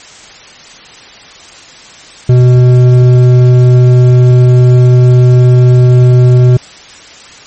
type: tone with hard clipping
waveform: sine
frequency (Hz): 124.8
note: B2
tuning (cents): +19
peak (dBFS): -3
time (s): 2.29-6.57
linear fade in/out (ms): 5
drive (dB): 8
effects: white hiss -33 dBFS RMS until 7.46 s + MP3 32 kbps